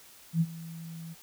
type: tone with ADSR envelope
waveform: sine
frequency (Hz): 164.81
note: E3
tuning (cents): 0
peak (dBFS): -20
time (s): 0.33-1.15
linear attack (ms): 77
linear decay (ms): 48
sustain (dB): -19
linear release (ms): 28
effects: white hiss -54 dBFS RMS until 1.22 s